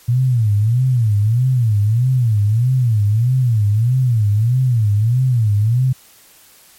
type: tone with vibrato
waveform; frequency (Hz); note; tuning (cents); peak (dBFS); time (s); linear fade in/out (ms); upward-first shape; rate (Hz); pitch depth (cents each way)
sine; 115.5; A#2; -16; -11; 0.08-5.93; 10; sine; 1.6; 210
effects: white hiss -47 dBFS RMS until 6.78 s + MP3 64 kbps